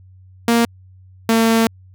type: tone pair in turn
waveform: sawtooth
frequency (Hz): 233.4 / 226.4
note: A#3 / A3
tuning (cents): +2 / +50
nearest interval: minor second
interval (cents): 52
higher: first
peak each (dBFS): -8 / -8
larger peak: neither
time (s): 0.48-0.65 / 1.29-1.67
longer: second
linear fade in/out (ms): 2
effects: added 93 Hz sine -42 dBFS peak until 1.94 s